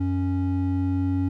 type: tone pair together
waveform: triangle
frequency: 92.5 / 277.2 Hz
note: F#2 / C#4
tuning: 0 / 0 cents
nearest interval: octave + perfect fifth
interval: 1900 cents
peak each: -22 dBFS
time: 0-1.29 s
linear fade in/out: 10 ms
effects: none